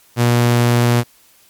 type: tone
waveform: sawtooth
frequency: 120 Hz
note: B2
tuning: 49 cents flat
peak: -7 dBFS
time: 0.16-1.04 s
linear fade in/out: 50 ms
effects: white hiss -51 dBFS RMS until 1.49 s + MP3 96 kbps